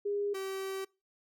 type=tone pair in turn; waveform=sine / 45% pulse; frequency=407.2 / 385.4 Hz; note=G#4 / G4; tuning=-34 / -29 cents; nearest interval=minor second; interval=95 cents; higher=first; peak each=-30 / -35 dBFS; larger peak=first; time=0.05-0.34 / 0.34-0.85 s; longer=second; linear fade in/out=10 ms; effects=noise-tail reverb RT60 0.3 s tail -25 dB re dry